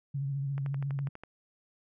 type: tone with vibrato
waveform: sine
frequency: 138.59 Hz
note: C#3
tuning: in tune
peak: -30 dBFS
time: 0.14-1.09 s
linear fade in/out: 10 ms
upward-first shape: triangle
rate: 14 Hz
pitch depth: 55 cents each way
type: click train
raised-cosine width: 0.5 ms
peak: -29 dBFS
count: 9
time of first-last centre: 0.58-1.236 s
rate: 12.2 Hz
effects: none